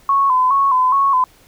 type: tone with vibrato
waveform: sine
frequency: 1059 Hz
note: C6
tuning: 21 cents sharp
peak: -11 dBFS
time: 0.09-1.24 s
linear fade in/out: 2 ms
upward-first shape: square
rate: 2.4 Hz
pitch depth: 72 cents each way
effects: pink hiss -50 dBFS RMS until 1.47 s